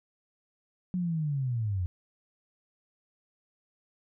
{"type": "linear sweep", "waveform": "sine", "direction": "down", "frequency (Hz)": [185, 85.7], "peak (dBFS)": -27, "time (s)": [0.94, 1.86], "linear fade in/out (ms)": 0, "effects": []}